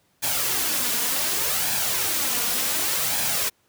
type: noise with flanger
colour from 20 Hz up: white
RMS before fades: -24 dBFS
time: 0.22-3.5 s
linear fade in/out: 20 ms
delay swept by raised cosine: 1.2 to 4.2 ms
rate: 0.67 Hz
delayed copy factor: +0.5
effects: pink hiss -65 dBFS RMS until 3.68 s + high-pass 80 Hz 12 dB/octave

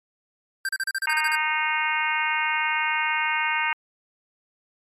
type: tone bursts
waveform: square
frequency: 1572 Hz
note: G6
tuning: 4 cents sharp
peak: -24 dBFS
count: 10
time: 0.65-1.354 s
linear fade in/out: 2 ms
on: 38 ms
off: 36 ms
type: harmonic tone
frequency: 308.8 Hz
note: D#4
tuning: 13 cents flat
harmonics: 3 / 4 / 5 / 6 / 7 / 8 / 9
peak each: -27 / -32 / -29 / -31 / -27 / -31 / -31 dBFS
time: 1.07-3.73 s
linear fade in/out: 2 ms
effects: MP3 64 kbps

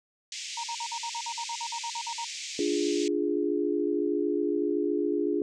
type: band-pass noise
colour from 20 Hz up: white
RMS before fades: -38 dBFS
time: 0.32-3.08 s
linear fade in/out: 2 ms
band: 2100 to 7300 Hz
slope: 48 dB/octave
type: tone bursts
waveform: sine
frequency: 932.3 Hz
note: A#5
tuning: in tune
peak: -32 dBFS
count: 15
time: 0.57-2.246 s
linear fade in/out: 5 ms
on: 66 ms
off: 49 ms
type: chord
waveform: sine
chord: D diminished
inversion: none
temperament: equal with one note detuned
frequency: 293.7 / 347.4 / 415.3 Hz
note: D4 / F4 / Ab4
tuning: 0 / -9 / 0 cents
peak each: -29 dBFS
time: 2.59-5.42 s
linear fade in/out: 2 ms
effects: none

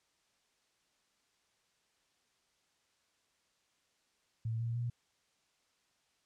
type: tone with pitch steps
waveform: sine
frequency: 113.1 / 116.35 / 119.69 Hz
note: A2 / A#2 / A#2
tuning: +48 / -3 / +46 cents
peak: -33 dBFS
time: 4.45-4.9 s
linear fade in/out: 5 ms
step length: 150 ms
effects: white hiss -75 dBFS RMS until 6.25 s + low-pass 7000 Hz 12 dB/octave

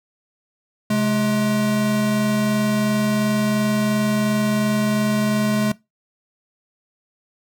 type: tone pair together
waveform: square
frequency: 131.71 / 211.9 Hz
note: C3 / G#3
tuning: +12 / +35 cents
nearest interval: minor sixth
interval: 823 cents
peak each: -27 / -18 dBFS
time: 0.9-5.72 s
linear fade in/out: 5 ms
effects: noise-tail reverb RT60 0.2 s tail -20 dB re dry

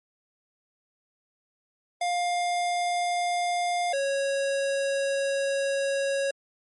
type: tone pair in turn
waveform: square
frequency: 705 / 551.5 Hz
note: F5 / C#5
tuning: +16 / -9 cents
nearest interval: major third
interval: 425 cents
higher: first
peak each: -25 dBFS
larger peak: neither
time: 2.01-3.93 / 3.93-6.31 s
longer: second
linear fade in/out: 5 ms
effects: MP3 48 kbps

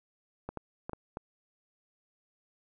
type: clicks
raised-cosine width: 1 ms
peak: -23 dBFS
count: 5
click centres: 0.49 / 0.573 / 0.895 / 0.933 / 1.171 s
effects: none

